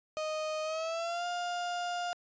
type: tone with pitch glide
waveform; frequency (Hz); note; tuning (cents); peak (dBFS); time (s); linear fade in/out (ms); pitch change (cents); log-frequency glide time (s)
35% pulse; 621 to 705.1; D#5 to F5; -3 to +16; -31; 0.17-2.13; 0; +219; 0.63-1.26
effects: resampled to 16000 Hz